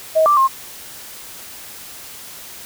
sine tone with pitch steps, 635 / 1175 / 1067 Hz, D#5 / D6 / C6, +35 / +1 / +34 cents, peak -10 dBFS, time 0.15-0.48 s, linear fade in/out 20 ms, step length 110 ms, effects white hiss -36 dBFS RMS until 2.65 s

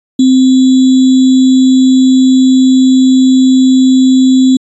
sine tone with sample-and-hold, 259.6 Hz, C4, 13 cents flat, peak -3 dBFS, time 0.19-4.57 s, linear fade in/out 5 ms, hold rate 3675 Hz, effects resampled to 22050 Hz

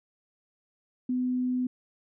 sine tone, 251.6 Hz, B3, 32 cents sharp, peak -25 dBFS, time 1.09-1.67 s, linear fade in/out 5 ms, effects none

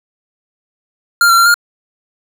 square tone with pitch steps, 1398 / 1364 / 1375 / 1412 Hz, F6 / F6 / F6 / F6, +1 / -41 / -27 / +19 cents, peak -7 dBFS, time 1.21-1.542 s, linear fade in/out 2 ms, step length 83 ms, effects none

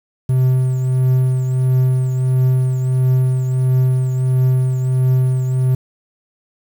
triangle tone with tremolo, 128.9 Hz, C3, 26 cents flat, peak -8 dBFS, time 0.29-5.75 s, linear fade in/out 5 ms, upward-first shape triangle, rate 1.5 Hz, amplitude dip 50%, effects 7-bit

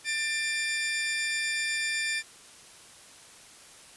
sawtooth tone pair together, 1783 / 2380 Hz, A6 / D7, +22 / +22 cents, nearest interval perfect fourth, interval 500 cents, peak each -27 dBFS, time 0.04-2.23 s, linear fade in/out 50 ms, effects white hiss -51 dBFS RMS until 3.96 s + resampled to 24000 Hz

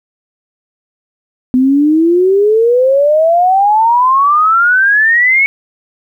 sine exponential sweep, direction up, 250 to 2231 Hz, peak -6 dBFS, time 1.54-5.46 s, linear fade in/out 0 ms, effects 8-bit

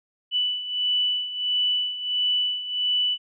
sine beating tone pair, 2973 / 2974.5 Hz, F#7 / F#7, +8 / +8 cents, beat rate 1.5 Hz, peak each -28 / -23 dBFS, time 0.31-3.18 s, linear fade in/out 50 ms, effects none

